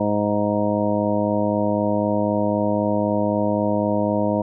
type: harmonic tone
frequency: 103.9 Hz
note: G#2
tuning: 1 cent sharp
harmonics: 1 / 2 / 3 / 4 / 5 / 6 / 7 / 9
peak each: -29 / -23 / -25 / -33 / -25 / -24 / -33 / -28 dBFS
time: 0-4.42 s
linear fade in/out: 5 ms
effects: none